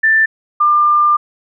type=tone pair in turn; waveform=sine; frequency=1773 / 1196.4 Hz; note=A6 / D6; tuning=+13 / +32 cents; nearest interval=perfect fifth; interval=681 cents; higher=first; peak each=-8 dBFS; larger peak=neither; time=0.03-0.26 / 0.6-1.17 s; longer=second; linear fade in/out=10 ms; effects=none